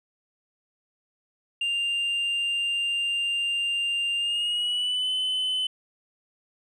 sine tone with pitch glide, 2794 to 3029 Hz, F7 to F#7, 0 to +40 cents, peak -21 dBFS, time 1.61-5.67 s, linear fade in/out 5 ms, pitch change +140 cents, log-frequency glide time 4.17-5.1 s, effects tanh soft clip ceiling -23 dBFS

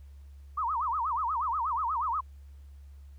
sine tone with vibrato, 1083 Hz, C#6, 41 cents flat, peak -27 dBFS, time 0.57-2.21 s, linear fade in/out 10 ms, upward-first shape sine, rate 8.3 Hz, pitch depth 300 cents each way, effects added 70 Hz sine -46 dBFS peak until 3.18 s + pink hiss -70 dBFS RMS until 3.18 s

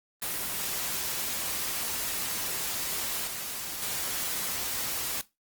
white noise with level steps, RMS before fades -32 / -36 / -32 dBFS, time 0.22-5.21 s, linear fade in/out 0 ms, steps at 3.27 / 3.82 s, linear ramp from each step 5 ms, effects noise-tail reverb RT60 0.2 s tail -17 dB re dry + Opus 24 kbps

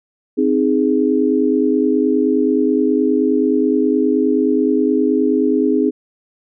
sine chord, Ab major, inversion first, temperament equal, 261.6 / 311.1 / 415.3 Hz, C4 / Eb4 / Ab4, 0 / 0 / 0 cents, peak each -16 / -17 / -17 dBFS, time 0.37-5.91 s, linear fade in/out 20 ms, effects none

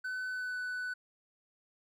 triangle tone with pitch glide, 1510 to 1493.5 Hz, F#6 to F#6, +35 to +16 cents, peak -33 dBFS, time 0.04-0.94 s, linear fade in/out 10 ms, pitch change -19 cents, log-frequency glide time 0.28-0.57 s, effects none

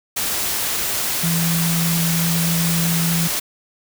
sine tone in noise, 167.4 Hz, E3, 27 cents sharp, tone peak -18 dBFS, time 1.23-3.28 s, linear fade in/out 10 ms, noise white, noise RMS -22 dBFS, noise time 0.16-3.4 s, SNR +1 dB, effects none

